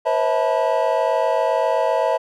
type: tone cluster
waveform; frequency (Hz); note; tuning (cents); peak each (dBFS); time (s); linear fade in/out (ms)
triangle; 490.3 / 538 / 646 / 878 / 980; B4 / C5 / E5 / A5 / B5; -13 / +48 / -35 / -4 / -14; -23 / -21 / -18 / -22 / -24; 0.05-2.18; 20
effects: none